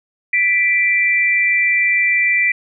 sine tone pair together, 1975.5 / 2349 Hz, B6 / D7, 0 / 0 cents, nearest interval minor third, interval 300 cents, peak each -15 dBFS, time 0.33-2.52 s, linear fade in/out 5 ms, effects none

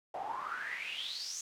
pink noise with band-pass filter sweep, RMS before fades -40 dBFS, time 0.14-1.41 s, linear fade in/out 2 ms, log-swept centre 670 to 6700 Hz, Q 9, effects none

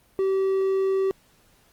triangle tone, 384.9 Hz, G4, 32 cents flat, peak -18 dBFS, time 0.19-1.11 s, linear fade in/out 0 ms, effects pink hiss -60 dBFS RMS until 1.72 s + Opus 32 kbps

